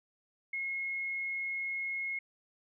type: tone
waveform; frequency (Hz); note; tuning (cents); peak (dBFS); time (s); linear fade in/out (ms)
sine; 2164; C#7; -42; -33; 0.53-2.19; 5
effects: none